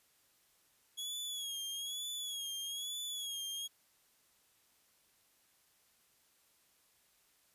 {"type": "tone with vibrato", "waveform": "sawtooth", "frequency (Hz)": 3334, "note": "G#7", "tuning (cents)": 6, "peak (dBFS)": -36, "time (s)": [0.97, 3.68], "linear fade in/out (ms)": 20, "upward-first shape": "sine", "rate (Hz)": 1.1, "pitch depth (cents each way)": 72, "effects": ["white hiss -71 dBFS RMS until 7.54 s", "resampled to 32000 Hz"]}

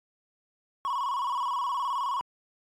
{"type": "tone with vibrato", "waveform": "triangle", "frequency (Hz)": 1038, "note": "C6", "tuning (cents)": -14, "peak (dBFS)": -25, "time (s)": [0.85, 2.21], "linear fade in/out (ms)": 0, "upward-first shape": "square", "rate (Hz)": 19, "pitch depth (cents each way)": 100, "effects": ["AAC 48 kbps"]}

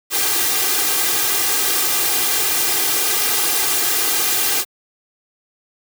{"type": "noise with comb filter", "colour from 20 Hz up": "white", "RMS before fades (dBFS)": -18, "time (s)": [0.1, 4.65], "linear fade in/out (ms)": 50, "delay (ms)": 2.5, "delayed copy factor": 0.95, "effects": ["high-pass 150 Hz 12 dB/octave"]}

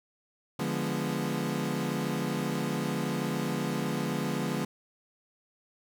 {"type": "chord", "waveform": "30% pulse", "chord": "D diminished seventh", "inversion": "none", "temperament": "equal", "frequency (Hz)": [146.83, 174.61, 207.7, 246.9], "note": ["D3", "F3", "Ab3", "Cb4"], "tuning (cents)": [0, 0, 0, 0], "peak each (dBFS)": -32, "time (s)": [0.59, 4.65], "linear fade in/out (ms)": 5, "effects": []}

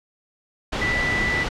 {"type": "tone in noise", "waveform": "sine", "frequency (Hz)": 1975.5, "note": "B6", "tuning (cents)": 0, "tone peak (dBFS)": -21, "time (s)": [0.81, 1.44], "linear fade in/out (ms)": 10, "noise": "pink", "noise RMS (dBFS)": -25, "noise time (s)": [0.72, 1.49], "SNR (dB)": 1, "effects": ["low-pass 4000 Hz 12 dB/octave"]}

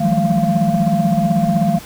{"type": "tone cluster", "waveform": "sine", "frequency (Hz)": [160.4, 176.4, 192.4, 215.3, 690], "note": ["E3", "F3", "G3", "A3", "F5"], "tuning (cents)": [-47, 18, -32, -37, -21], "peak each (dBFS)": -18, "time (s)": [0, 1.79], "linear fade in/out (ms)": 10, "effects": ["tanh soft clip ceiling -6 dBFS", "pink hiss -36 dBFS RMS until 1.85 s"]}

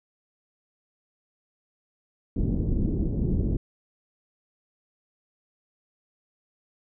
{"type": "low-pass noise", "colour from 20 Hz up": "pink", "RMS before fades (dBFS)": -25, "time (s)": [2.36, 3.57], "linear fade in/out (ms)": 5, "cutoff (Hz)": 340, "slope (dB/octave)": 24, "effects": []}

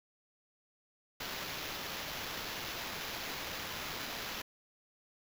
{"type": "noise with sample-and-hold", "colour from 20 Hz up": "white", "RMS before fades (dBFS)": -41, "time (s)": [1.2, 4.42], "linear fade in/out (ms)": 5, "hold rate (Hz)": 8820, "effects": []}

